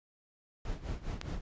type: noise with tremolo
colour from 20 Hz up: brown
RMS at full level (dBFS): -35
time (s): 0.65-1.41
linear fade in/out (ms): 2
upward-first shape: sine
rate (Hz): 4.9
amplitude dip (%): 80
type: click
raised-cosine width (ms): 0.2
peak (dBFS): -20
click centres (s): 1.214
effects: resampled to 16000 Hz